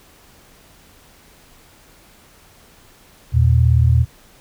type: tone pair together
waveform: sine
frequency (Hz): 81.6 / 119.2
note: E2 / A#2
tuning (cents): -17 / +39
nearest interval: perfect fifth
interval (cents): 656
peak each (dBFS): -13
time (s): 3.32-4.06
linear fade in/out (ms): 50
effects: pink hiss -49 dBFS RMS until 4.4 s

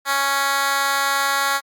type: tone with high-pass filter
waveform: 10% pulse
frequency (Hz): 277.2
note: C#4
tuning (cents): 0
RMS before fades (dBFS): -20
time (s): 0.05-1.61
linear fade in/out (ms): 50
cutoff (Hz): 1100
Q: 1
effects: Opus 48 kbps

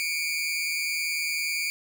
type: tone pair together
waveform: sawtooth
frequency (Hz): 2245 / 2403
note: C#7 / D7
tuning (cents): +21 / +39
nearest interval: minor second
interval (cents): 118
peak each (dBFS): -27 / -25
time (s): 0-1.7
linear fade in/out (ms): 0
effects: none

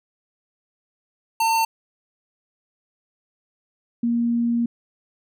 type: tone pair in turn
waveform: square / sine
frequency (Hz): 902 / 235.4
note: A5 / A#3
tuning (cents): +43 / +17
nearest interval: octave + major seventh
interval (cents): 2326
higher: first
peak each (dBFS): -18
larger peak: neither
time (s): 1.4-1.65 / 4.03-4.66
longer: second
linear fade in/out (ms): 5
effects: none

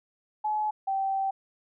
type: tone pair in turn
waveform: sine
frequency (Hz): 852 / 776.4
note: G#5 / G5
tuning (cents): +44 / -17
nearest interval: major second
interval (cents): 161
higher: first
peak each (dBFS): -25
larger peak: neither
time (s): 0.44-0.71 / 0.87-1.31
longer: second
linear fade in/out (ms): 10
effects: none

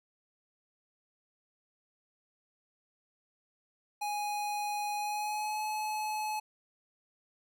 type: tone with pitch glide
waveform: square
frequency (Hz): 830 to 855.8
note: G#5 to A5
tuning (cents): -1 to -48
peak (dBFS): -33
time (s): 4.01-6.4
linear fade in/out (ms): 10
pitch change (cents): +53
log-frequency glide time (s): 4.96-5.63
effects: none

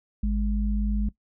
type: tone pair together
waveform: sine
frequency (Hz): 51.92 / 207.7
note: G#1 / G#3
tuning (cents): 0 / 0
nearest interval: 2 octaves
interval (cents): 2400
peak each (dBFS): -23 / -28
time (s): 0.23-1.09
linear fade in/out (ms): 5
effects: noise-tail reverb RT60 0.1 s tail -17 dB re dry

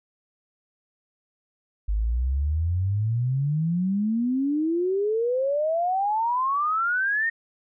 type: exponential sweep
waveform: sine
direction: up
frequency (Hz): 49.83 to 1864.7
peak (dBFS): -21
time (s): 1.88-7.3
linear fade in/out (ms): 10
effects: none

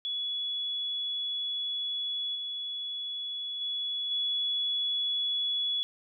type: tone with level steps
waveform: sine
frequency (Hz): 3392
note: G#7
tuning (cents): +36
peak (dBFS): -30 / -33 / -30 / -27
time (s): 0.05-5.83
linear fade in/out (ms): 0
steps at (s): 2.35 / 3.61 / 4.11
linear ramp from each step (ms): 5
effects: none

